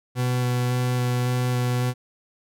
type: tone with vibrato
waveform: 40% pulse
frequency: 124.3 Hz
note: B2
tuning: 12 cents sharp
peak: -20 dBFS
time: 0.15-1.94 s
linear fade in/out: 50 ms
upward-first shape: square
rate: 1.8 Hz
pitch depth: 8 cents each way
effects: none